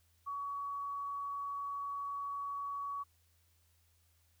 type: tone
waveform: sine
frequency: 1128 Hz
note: C#6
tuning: 30 cents sharp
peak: -37 dBFS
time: 0.26-3.04 s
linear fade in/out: 20 ms
effects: added 83 Hz sine -70 dBFS peak until 4.4 s + white hiss -74 dBFS RMS until 4.4 s